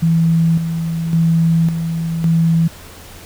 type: tone with tremolo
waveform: sine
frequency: 164.81 Hz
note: E3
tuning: in tune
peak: -10 dBFS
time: 0.02-2.68 s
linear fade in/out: 10 ms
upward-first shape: square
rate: 0.9 Hz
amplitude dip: 55%
effects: added 84 Hz sine -42 dBFS peak until 3.25 s + pink hiss -38 dBFS RMS until 3.25 s